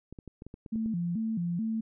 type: clicks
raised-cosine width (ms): 3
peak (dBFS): -30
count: 9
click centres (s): 0.126 / 0.188 / 0.277 / 0.421 / 0.466 / 0.541 / 0.662 / 0.758 / 0.86
type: tone with vibrato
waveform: sine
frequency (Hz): 196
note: G3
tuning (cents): 0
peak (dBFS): -28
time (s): 0.72-1.81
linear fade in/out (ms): 10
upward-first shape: square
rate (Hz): 2.3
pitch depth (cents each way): 220
effects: none